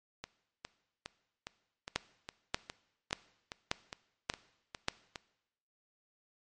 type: two click trains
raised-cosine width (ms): 0.2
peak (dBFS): -23 / -12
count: 13 / 6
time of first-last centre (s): 0.24-5.158 / 1.96-4.884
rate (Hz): 2.44 / 1.71
effects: noise-tail reverb RT60 0.9 s tail -19 dB re dry + MP3 48 kbps